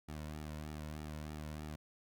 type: tone with flanger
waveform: sawtooth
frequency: 76.3 Hz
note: D#2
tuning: 33 cents flat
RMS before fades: -45 dBFS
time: 0.08-1.76 s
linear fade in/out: 10 ms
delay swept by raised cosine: 1.9 to 2.53 ms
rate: 3.2 Hz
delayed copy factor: -0.65
effects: none